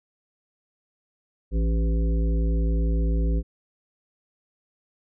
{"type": "harmonic tone with a mistuned harmonic", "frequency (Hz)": 55.6, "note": "A1", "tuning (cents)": 19, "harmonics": [1, 3, 5, 7, 9], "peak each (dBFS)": [-20, -30, -34, -37, -39], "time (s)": [1.51, 3.43], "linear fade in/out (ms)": 50, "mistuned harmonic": 7, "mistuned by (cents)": 19, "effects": []}